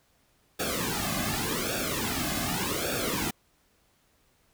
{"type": "noise with flanger", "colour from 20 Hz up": "pink", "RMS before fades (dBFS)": -30, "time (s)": [0.59, 3.31], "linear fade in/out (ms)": 10, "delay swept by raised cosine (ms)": [0.98, 2.18], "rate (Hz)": 0.86, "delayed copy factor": -0.9, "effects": ["pink hiss -67 dBFS RMS until 4.53 s"]}